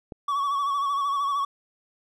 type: click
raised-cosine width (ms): 2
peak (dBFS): -23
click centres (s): 0.122
type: tone with vibrato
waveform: triangle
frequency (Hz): 1125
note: C#6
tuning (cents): +25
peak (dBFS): -21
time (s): 0.28-1.45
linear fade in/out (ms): 5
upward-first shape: sine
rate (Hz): 13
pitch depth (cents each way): 47
effects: none